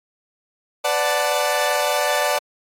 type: chord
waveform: sawtooth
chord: B minor seventh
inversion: none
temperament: equal with one note detuned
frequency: 501.9 / 587.3 / 740 / 880 Hz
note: B4 / D5 / F#5 / A5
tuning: +28 / 0 / 0 / 0 cents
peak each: -23 / -17 / -21 / -21 dBFS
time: 0.84-2.39 s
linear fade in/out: 10 ms
effects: AAC 48 kbps